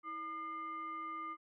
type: tone with frequency modulation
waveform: sine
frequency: 1210 Hz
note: D#6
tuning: 49 cents flat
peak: -40 dBFS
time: 0.03-1.37 s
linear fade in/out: 50 ms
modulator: 886 Hz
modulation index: 0.54
effects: none